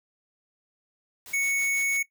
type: noise with tremolo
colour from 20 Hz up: white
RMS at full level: -43 dBFS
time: 1.26-1.97 s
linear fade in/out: 0 ms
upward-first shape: sine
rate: 6.1 Hz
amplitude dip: 70%
type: tone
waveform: square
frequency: 2217 Hz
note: C#7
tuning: in tune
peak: -24 dBFS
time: 1.33-2.03 s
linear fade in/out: 10 ms
effects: noise-tail reverb RT60 0.1 s tail -18 dB re dry